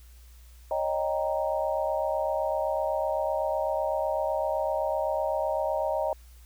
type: chord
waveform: sine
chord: Eb dominant seventh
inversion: third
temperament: equal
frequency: 554.4 / 622.3 / 784 / 932.3 Hz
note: Db5 / Eb5 / G5 / Bb5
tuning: 0 / 0 / 0 / 0 cents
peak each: -31 / -28 / -33 / -33 dBFS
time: 0.71-6.13 s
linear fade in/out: 2 ms
effects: added 60 Hz sine -48 dBFS peak until 6.45 s + white hiss -60 dBFS RMS until 6.45 s